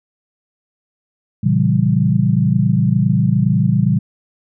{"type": "chord", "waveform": "sine", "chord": "A# diminished seventh", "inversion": "none", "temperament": "equal with one note detuned", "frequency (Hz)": [116.54, 138.59, 168.57, 196], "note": ["A#2", "C#3", "E3", "G3"], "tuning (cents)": [0, 0, 39, 0], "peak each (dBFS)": -17, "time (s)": [1.43, 3.99], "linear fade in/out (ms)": 10, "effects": []}